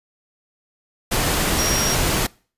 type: tone in noise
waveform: sine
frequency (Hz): 5630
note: F8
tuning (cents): +13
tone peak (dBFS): -22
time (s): 1.58-1.95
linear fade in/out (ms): 10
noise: pink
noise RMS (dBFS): -20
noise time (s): 1.11-2.27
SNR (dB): -5
effects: noise-tail reverb RT60 0.4 s tail -24 dB re dry + resampled to 32000 Hz